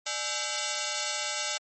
5% pulse ring-modulated tone, 720 Hz, F#5, 47 cents flat, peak -15 dBFS, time 0.06-1.58 s, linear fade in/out 10 ms, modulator 121 Hz, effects MP3 32 kbps

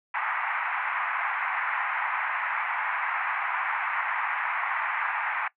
pink band-pass noise, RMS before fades -29 dBFS, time 0.14-5.48 s, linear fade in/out 5 ms, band 830 to 2300 Hz, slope 48 dB/octave, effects noise-tail reverb RT60 0.1 s tail -20 dB re dry

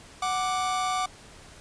45% pulse tone pair together, 742 / 1175.7 Hz, F#5 / D6, +5 / +2 cents, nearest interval minor sixth, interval 797 cents, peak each -28 dBFS, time 0.22-1.06 s, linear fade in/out 5 ms, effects pink hiss -49 dBFS RMS until 1.6 s + resampled to 22050 Hz

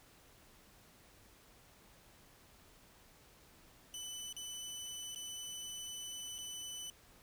20% pulse tone with dropouts, 2996 Hz, F#7, 21 cents sharp, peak -38 dBFS, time 3.94-6.9 s, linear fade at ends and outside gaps 1 ms, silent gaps 4.327-4.365 / 5.148-5.159 / 6.382-6.386 s, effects pink hiss -63 dBFS RMS until 7.22 s

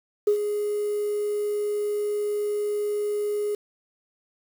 sine tone with ADSR envelope, 415.3 Hz, G#4, in tune, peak -14 dBFS, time 0.27-3.55 s, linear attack 6 ms, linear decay 88 ms, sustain -9 dB, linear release 4 ms, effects tanh soft clip ceiling -12 dBFS + 7-bit

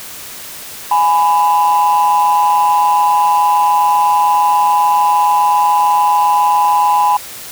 sine tone pair together, 830.6 / 997.6 Hz, G#5 / B5, 0 / +17 cents, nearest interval minor third, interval 317 cents, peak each -10 dBFS, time 0.91-7.17 s, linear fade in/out 5 ms, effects tanh soft clip ceiling -4 dBFS + white hiss -30 dBFS RMS until 7.51 s

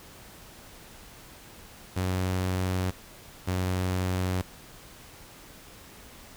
sawtooth tone pair in turn, 92.5 / 92.13 Hz, F#2 / F#2, 0 / -7 cents, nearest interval unison, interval 7 cents, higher first, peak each -22 dBFS, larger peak neither, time 1.96-2.91 / 3.47-4.42 s, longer neither, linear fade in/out 10 ms, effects pink hiss -49 dBFS RMS until 6.36 s

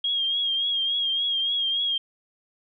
sine tone with vibrato, 3253 Hz, G#7, 37 cents flat, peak -22 dBFS, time 0.04-1.98 s, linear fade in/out 5 ms, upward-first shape triangle, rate 3.5 Hz, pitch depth 55 cents each way, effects none

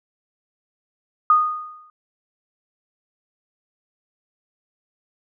sine tone with exponential decay, 1234 Hz, D#6, 15 cents flat, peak -9 dBFS, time 1.3-1.9 s, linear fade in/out 2 ms, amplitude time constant 130 ms, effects none

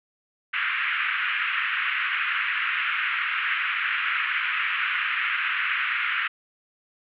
pink band-pass noise, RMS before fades -26 dBFS, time 0.53-6.28 s, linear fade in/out 10 ms, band 1300 to 2800 Hz, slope 48 dB/octave, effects none

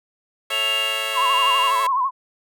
10% pulse chord, A major, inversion none, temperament just, 440 / 550 / 660 Hz, A4 / C#5 / E5, 0 / -14 / +2 cents, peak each -26 / -20 / -22 dBFS, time 0.5-1.87 s, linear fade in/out 5 ms
sine tone with tremolo, 2800 Hz, F7, 4 cents sharp, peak -19 dBFS, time 0.51-1.71 s, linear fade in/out 20 ms, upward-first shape sine, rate 1.3 Hz, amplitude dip 55%
sine tone with vibrato, 1046.5 Hz, C6, in tune, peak -17 dBFS, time 1.13-2.11 s, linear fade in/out 50 ms, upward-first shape sine, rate 12 Hz, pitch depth 100 cents each way
effects none

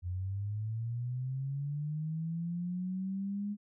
sine linear sweep, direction up, 87.31 to 207.7 Hz, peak -33 dBFS, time 0.02-3.57 s, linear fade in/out 50 ms, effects none

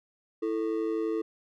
triangle ring-modulated tone, 385.2 Hz, G4, 30 cents flat, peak -22 dBFS, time 0.42-1.22 s, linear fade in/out 10 ms, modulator 55.8 Hz, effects none

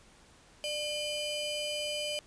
30% pulse ring-modulated tone, 1816 Hz, A#6, 46 cents flat, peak -27 dBFS, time 0.64-2.19 s, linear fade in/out 0 ms, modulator 1220 Hz, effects pink hiss -59 dBFS RMS until 2.26 s + resampled to 22050 Hz

